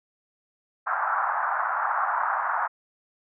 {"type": "band-pass noise", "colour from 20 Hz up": "white", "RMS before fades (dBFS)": -26, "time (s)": [0.86, 2.68], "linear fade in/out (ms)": 20, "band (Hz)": [730, 1500], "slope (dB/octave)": 48, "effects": []}